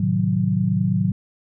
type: chord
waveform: sine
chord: A diminished seventh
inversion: none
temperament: equal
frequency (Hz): 110 / 130.81 / 155.56 / 185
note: A2 / C3 / Eb3 / Gb3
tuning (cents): 0 / 0 / 0 / 0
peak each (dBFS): -23 / -26 / -24 / -20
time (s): 0-1.12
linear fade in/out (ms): 5
effects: none